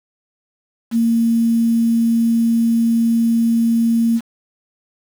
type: tone with quantisation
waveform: sine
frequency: 230.3 Hz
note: A#3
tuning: 21 cents flat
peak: -12 dBFS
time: 0.91-4.21 s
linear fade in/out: 50 ms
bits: 6
effects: none